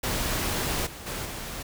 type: noise with level steps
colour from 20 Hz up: pink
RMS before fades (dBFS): -28 / -41 / -33 / -36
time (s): 0.03-1.63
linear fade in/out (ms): 10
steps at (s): 0.86 / 1.06 / 1.25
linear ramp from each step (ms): 10
effects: none